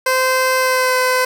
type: tone with pitch glide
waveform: 15% pulse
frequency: 517 to 509.3 Hz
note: C5 to C5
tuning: -21 to -47 cents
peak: -7 dBFS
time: 0.06-1.25 s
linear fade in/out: 5 ms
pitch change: -26 cents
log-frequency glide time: 0.58-0.97 s
effects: none